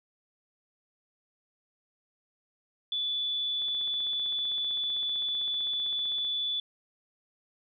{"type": "tone", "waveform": "sine", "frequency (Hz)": 3464, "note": "A7", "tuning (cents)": -28, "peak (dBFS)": -28, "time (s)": [2.92, 6.6], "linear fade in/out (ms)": 2}
{"type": "click train", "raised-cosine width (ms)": 0.5, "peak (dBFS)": -37, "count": 42, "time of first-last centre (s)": [3.62, 6.248], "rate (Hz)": 15.6}
{"effects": []}